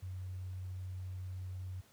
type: tone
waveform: sine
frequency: 92.5 Hz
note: F#2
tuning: in tune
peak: -39 dBFS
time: 0.02-1.81 s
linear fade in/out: 10 ms
effects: pink hiss -65 dBFS RMS until 1.92 s + high-pass 60 Hz 12 dB/octave